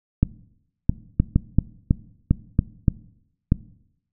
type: clicks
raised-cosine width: 5 ms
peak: -3 dBFS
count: 10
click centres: 0.23 / 0.895 / 1.2 / 1.36 / 1.586 / 1.909 / 2.31 / 2.591 / 2.882 / 3.521 s
effects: noise-tail reverb RT60 0.8 s tail -20 dB re dry